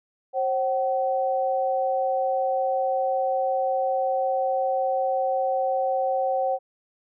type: tone pair together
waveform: sine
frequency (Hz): 534 / 759.4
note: C5 / F#5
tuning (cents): +35 / +45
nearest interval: tritone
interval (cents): 610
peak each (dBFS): -24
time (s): 0.33-6.59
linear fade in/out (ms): 50
effects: none